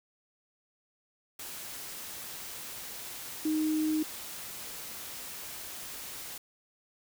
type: tone in noise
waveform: sine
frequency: 310.5 Hz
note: D#4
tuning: 3 cents flat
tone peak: -26 dBFS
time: 3.45-4.03 s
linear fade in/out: 5 ms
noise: white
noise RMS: -42 dBFS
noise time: 1.39-6.38 s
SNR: +13 dB
effects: none